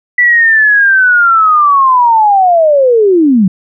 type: linear sweep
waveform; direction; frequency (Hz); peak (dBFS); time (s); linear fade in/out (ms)
sine; down; 1975.5 to 175.8; -4; 0.18-3.48; 5
effects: none